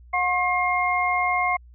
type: tone cluster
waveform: sine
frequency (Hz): 723 / 1078 / 2128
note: F#5 / C#6 / C7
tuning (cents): -40 / -49 / +29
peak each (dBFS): -24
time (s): 0.13-1.57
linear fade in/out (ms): 10
effects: added 60 Hz sine -45 dBFS peak until 1.74 s